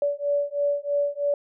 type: beating tone pair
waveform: sine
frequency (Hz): 573 / 576.1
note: D5 / D5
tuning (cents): -43 / -33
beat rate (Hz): 3.1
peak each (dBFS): -25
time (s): 0.02-1.34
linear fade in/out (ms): 2
effects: none